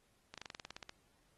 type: slowing click train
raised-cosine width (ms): 0.2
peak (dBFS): -29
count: 12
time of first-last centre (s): 0.34-0.894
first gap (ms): 37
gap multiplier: 1.06
effects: pink hiss -74 dBFS RMS until 1.37 s + AAC 32 kbps